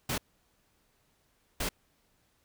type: noise bursts at uneven times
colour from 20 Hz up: pink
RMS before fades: -32 dBFS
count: 2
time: 0.09-0.18 / 1.6-1.69 s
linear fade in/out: 5 ms
effects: pink hiss -71 dBFS RMS until 2.44 s